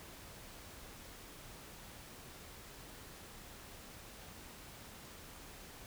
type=silence; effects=pink hiss -53 dBFS RMS until 5.86 s